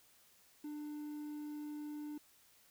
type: tone with quantisation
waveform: triangle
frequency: 297.9 Hz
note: D4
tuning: 25 cents sharp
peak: -40 dBFS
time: 0.64-2.18 s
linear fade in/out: 5 ms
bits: 11
effects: white hiss -67 dBFS RMS until 2.7 s